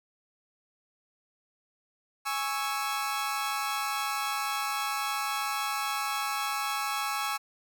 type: chord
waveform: sawtooth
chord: C# minor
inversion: second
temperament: equal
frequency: 830.6 / 1108.7 / 1318.5 Hz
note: G#5 / C#6 / E6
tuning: 0 / 0 / 0 cents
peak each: -30 dBFS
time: 2.25-7.38 s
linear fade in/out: 20 ms
effects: none